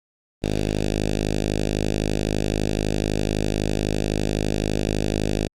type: tone with notch filter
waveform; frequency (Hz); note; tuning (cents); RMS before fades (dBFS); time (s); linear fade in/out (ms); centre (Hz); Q
5% pulse; 51.91; G#1; 0; -23; 0.42-5.48; 20; 1200; 0.55
effects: low-pass 8000 Hz 12 dB/octave + Opus 24 kbps